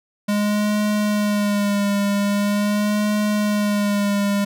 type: tone with vibrato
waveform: square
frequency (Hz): 205.7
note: G#3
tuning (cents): -16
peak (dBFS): -18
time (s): 0.28-4.45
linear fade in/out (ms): 10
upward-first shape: sine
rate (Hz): 0.43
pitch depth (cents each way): 34
effects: none